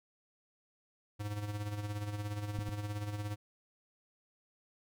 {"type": "tone with tremolo", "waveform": "square", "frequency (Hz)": 103.83, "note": "G#2", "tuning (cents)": 0, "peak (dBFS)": -35, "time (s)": [1.19, 3.36], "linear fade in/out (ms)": 20, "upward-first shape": "sine", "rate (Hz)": 17, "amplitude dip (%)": 55}
{"type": "clicks", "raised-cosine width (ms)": 5, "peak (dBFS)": [-26, -29], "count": 2, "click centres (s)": [2.589, 2.69]}
{"effects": []}